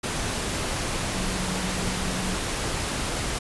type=tone in noise; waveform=sine; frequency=185 Hz; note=F#3; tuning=in tune; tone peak=-31 dBFS; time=1.15-2.36 s; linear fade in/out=10 ms; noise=pink; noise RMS=-28 dBFS; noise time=0.03-3.39 s; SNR=-6 dB; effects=resampled to 24000 Hz